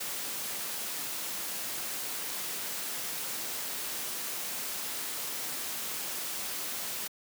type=noise; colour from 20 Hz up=white; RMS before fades=-36 dBFS; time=0-7.08 s; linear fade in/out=10 ms; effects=high-pass 150 Hz 12 dB/octave